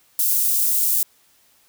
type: high-pass noise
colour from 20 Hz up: white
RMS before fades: -19 dBFS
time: 0.19-1.03 s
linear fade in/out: 2 ms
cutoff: 10000 Hz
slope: 12 dB/octave
effects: white hiss -58 dBFS RMS until 1.68 s